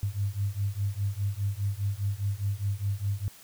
sine beating tone pair, 98 / 102.9 Hz, G2 / G#2, 0 / -16 cents, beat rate 4.9 Hz, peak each -30 dBFS, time 0.03-3.28 s, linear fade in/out 0 ms, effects white hiss -52 dBFS RMS until 3.43 s

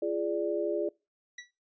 sine chord, D diminished, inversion first, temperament equal with one note detuned, 342.8 / 415.3 / 587.3 Hz, F4 / Ab4 / D5, -32 / 0 / 0 cents, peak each -32 dBFS, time 0.02-0.89 s, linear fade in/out 5 ms
sawtooth tone with exponential decay, 1949 Hz, B6, 23 cents flat, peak -34 dBFS, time 1.38-1.51 s, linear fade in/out 5 ms, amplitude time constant 28 ms
effects noise-tail reverb RT60 0.3 s tail -26 dB re dry + resampled to 16000 Hz

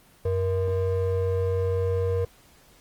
triangle ring-modulated tone, 282.1 Hz, C#4, 30 cents sharp, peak -17 dBFS, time 0.25-2.25 s, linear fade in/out 5 ms, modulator 190 Hz, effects pink hiss -56 dBFS RMS until 2.8 s + Opus 24 kbps

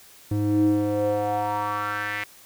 square tone with band-pass filter sweep, 103.83 Hz, G#2, in tune, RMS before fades -24 dBFS, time 0.31-2.24 s, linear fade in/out 5 ms, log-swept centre 210 to 2100 Hz, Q 4, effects white hiss -50 dBFS RMS until 2.45 s

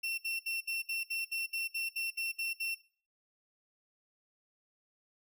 35% pulse tone bursts, 2710 Hz, E7, 47 cents sharp, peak -32 dBFS, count 13, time 0.03-2.748 s, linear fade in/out 10 ms, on 150 ms, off 64 ms, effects noise-tail reverb RT60 0.4 s tail -17 dB re dry

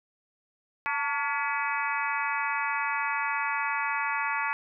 harmonic tone with a mistuned harmonic, 283.4 Hz, C#4, 38 cents sharp, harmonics 3 / 4 / 5 / 6 / 7 / 8 / 9, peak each -32 / -33 / -34 / -35 / -35 / -36 / -37 dBFS, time 0.86-4.53 s, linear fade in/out 0 ms, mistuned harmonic 3, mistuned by +80 cents, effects none

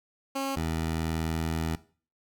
15% pulse tone pair in turn, 271.9 / 80.84 Hz, C#4 / E2, -33 / -33 cents, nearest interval octave + major sixth, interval 2100 cents, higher first, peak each -22 dBFS, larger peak neither, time 0.35-0.56 / 0.56-1.76 s, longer second, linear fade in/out 10 ms, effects noise-tail reverb RT60 0.4 s tail -17 dB re dry

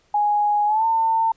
sine tone with pitch glide, 830.6 to 900.6 Hz, G#5 to A5, 0 to +40 cents, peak -16 dBFS, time 0.14-1.32 s, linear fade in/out 5 ms, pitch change +140 cents, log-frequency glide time 0.66-0.85 s, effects pink hiss -61 dBFS RMS until 1.36 s + resampled to 16000 Hz

